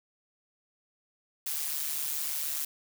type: noise with amplitude modulation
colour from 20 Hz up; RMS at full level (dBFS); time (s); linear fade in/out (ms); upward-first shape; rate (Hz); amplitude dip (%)
blue; -30; 1.46-2.65; 5; sine; 147; 65
effects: none